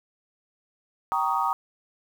sine chord, Eb dominant seventh, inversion first, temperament just, 777.8 / 933.4 / 1120.1 / 1244.5 Hz, G5 / Bb5 / Db6 / Eb6, -14 / +2 / +18 / 0 cents, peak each -29 / -26 / -30 / -27 dBFS, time 1.12-1.53 s, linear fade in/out 0 ms, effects 8-bit

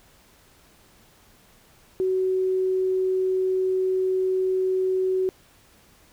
sine tone, 374.6 Hz, F#4, 21 cents sharp, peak -20 dBFS, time 2-5.29 s, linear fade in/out 0 ms, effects pink hiss -56 dBFS RMS until 6.12 s

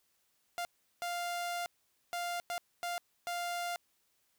sawtooth tone bursts at uneven times, 698.5 Hz, F5, in tune, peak -31 dBFS, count 6, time 0.58-0.65 / 1.02-1.66 / 2.13-2.4 / 2.5-2.58 / 2.83-2.98 / 3.27-3.76 s, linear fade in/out 0 ms, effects white hiss -75 dBFS RMS until 4.38 s

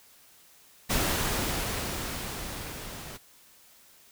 pink noise with level ramp, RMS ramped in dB -26 to -42 dBFS, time 0.89-3.18 s, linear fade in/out 20 ms, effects white hiss -57 dBFS RMS until 4.11 s

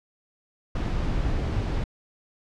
brown noise, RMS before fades -26 dBFS, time 0.75-1.84 s, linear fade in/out 5 ms
triangle tone with exponential decay, 103.83 Hz, G#2, in tune, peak -19 dBFS, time 1.56-1.74 s, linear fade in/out 5 ms, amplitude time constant 37 ms
effects low-pass 5000 Hz 12 dB/octave

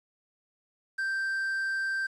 triangle tone with quantisation, 1568 Hz, G6, in tune, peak -26 dBFS, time 0.98-2.07 s, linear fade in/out 10 ms, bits 9, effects resampled to 24000 Hz

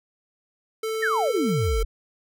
square tone with pitch glide, 441.7 to 446.8 Hz, A4 to A4, +7 to +27 cents, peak -26 dBFS, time 0.83-1.83 s, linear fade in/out 5 ms, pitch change +20 cents, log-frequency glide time 1.1-1.49 s
sine exponential sweep, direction down, 1931 to 37 Hz, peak -21 dBFS, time 1.02-1.85 s, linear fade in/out 10 ms
effects none

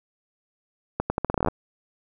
accelerating click train, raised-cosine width 1 ms, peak -9 dBFS, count 13, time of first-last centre 1-1.484 s, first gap 100 ms, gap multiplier 0.81, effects none

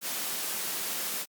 white high-pass noise, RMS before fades -33 dBFS, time 0.01-1.26 s, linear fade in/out 50 ms, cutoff 150 Hz, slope 96 dB/octave, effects Opus 48 kbps

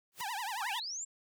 white noise with exponential growth, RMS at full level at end -39 dBFS, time 0.12-0.21 s, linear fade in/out 0 ms, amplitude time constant 18 ms
sawtooth tone with vibrato, 880 Hz, A5, in tune, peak -32 dBFS, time 0.2-0.8 s, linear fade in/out 10 ms, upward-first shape triangle, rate 11 Hz, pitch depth 260 cents each way
sine linear sweep, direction up, 862 to 7590 Hz, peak -37 dBFS, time 0.6-1.05 s, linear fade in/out 10 ms
effects none

